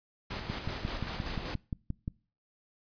pink noise with tremolo, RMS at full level -37 dBFS, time 0.3-1.55 s, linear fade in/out 10 ms, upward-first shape square, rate 5.2 Hz, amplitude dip 35%
click train, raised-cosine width 5 ms, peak -21 dBFS, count 10, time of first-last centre 0.5-2.079 s, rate 5.7 Hz
effects noise-tail reverb RT60 0.4 s tail -24 dB re dry + resampled to 11025 Hz

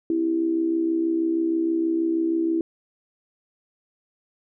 sine tone with amplitude modulation, 329.6 Hz, E4, in tune, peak -17 dBFS, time 0.1-2.61 s, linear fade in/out 2 ms, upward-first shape sine, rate 66.3 Hz, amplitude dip 60%, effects none

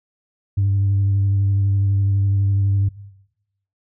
sine tone with vibrato, 98.9 Hz, G2, 16 cents sharp, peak -13 dBFS, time 0.57-2.89 s, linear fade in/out 10 ms, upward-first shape sine, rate 12 Hz, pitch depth 19 cents each way, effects noise-tail reverb RT60 0.9 s tail -19 dB re dry + tanh soft clip ceiling -12 dBFS

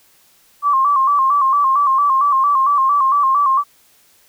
sine tone with vibrato, 1108.7 Hz, C#6, in tune, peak -11 dBFS, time 0.62-3.64 s, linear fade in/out 50 ms, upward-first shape square, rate 4.4 Hz, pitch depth 70 cents each way, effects white hiss -53 dBFS RMS until 4.28 s

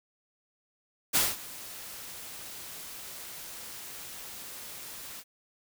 white noise with ADSR envelope, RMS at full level -23 dBFS, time 1.13-5.24 s, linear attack 27 ms, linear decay 200 ms, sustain -20 dB, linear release 51 ms, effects none

